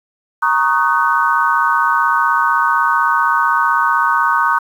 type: chord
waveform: sine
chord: D# minor seventh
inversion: second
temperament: equal with one note detuned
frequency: 932.3 / 1108.7 / 1244.5 / 1505.8 Hz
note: A#5 / C#6 / D#6 / F#6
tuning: 0 / 0 / 0 / +30 cents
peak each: -17 dBFS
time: 0.42-4.59 s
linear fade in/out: 10 ms
effects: 7-bit